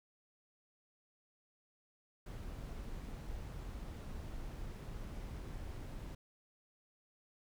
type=noise; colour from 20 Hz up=brown; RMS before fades=-45 dBFS; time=2.26-6.15 s; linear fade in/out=5 ms; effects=none